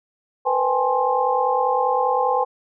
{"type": "tone cluster", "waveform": "sine", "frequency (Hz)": [469.7, 505, 797, 847, 1055], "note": ["A#4", "B4", "G5", "G#5", "C6"], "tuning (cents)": [13, 39, 28, 34, 14], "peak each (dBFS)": [-31, -22, -22, -23, -24], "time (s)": [0.45, 2.45], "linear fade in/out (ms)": 20, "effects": []}